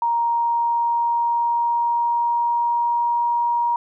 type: tone with pitch glide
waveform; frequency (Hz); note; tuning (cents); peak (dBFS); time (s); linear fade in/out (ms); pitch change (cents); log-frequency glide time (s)
sine; 937 to 947.9; A#5 to A#5; +9 to +29; -17; 0.02-3.76; 2; +20; 0.25-3.24
effects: none